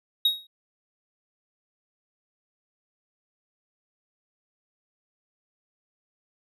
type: tone with exponential decay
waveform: triangle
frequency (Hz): 3778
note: A#7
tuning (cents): +22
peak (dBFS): -14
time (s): 0.25-0.47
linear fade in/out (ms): 5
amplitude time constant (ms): 47
effects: none